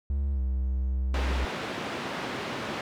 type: tone with pitch glide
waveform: triangle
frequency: 69.3 to 64.66 Hz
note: C#2 to C2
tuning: 0 to -20 cents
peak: -23 dBFS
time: 0.1-1.45 s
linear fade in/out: 0 ms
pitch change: -120 cents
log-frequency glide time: 0.33-0.4 s
type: band-pass noise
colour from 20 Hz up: pink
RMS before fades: -34 dBFS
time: 1.14-2.81 s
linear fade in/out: 2 ms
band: 180 to 3100 Hz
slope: 12 dB/octave
effects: none